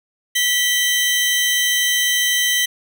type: tone pair together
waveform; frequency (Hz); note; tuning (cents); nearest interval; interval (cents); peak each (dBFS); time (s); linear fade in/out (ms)
sawtooth; 1958 / 3108; B6 / G7; -15 / -16; minor sixth; 799; -15; 0.35-2.66; 10
effects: none